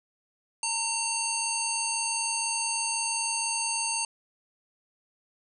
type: harmonic tone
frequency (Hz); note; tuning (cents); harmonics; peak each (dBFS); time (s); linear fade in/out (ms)
911; A#5; -40; 1 / 3 / 5 / 7 / 9 / 10; -34 / -34 / -34 / -34 / -34 / -34; 0.63-4.05; 2
effects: none